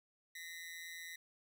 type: ring-modulated tone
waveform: sawtooth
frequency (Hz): 1940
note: B6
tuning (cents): -31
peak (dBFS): -40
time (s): 0.35-1.16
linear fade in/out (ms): 5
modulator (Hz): 84.3
effects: none